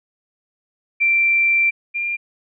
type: tone pair in turn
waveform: sine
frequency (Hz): 2353 / 2393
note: D7 / D7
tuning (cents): +3 / +32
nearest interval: unison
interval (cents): 29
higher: second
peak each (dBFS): -13 / -20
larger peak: first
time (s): 1-1.71 / 1.94-2.17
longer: first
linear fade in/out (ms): 20
effects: none